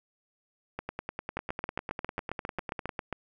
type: two click trains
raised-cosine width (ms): 0.5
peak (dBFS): -17 / -19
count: 14 / 22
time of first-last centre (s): 1.37-3.127 / 0.79-2.892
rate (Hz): 7.4 / 9.99
effects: none